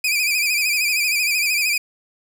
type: tone with vibrato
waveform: sawtooth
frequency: 2423 Hz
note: D#7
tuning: 47 cents flat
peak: -14 dBFS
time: 0.04-1.78 s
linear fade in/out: 5 ms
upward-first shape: sine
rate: 13 Hz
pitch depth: 81 cents each way
effects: none